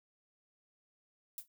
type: noise with exponential decay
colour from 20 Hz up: violet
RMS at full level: -39 dBFS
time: 1.38-1.48 s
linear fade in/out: 1 ms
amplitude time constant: 20 ms
effects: none